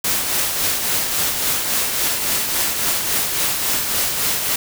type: noise with tremolo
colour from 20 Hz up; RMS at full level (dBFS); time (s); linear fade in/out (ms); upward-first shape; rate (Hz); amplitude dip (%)
white; -18; 0.04-4.56; 5; triangle; 3.6; 45
effects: none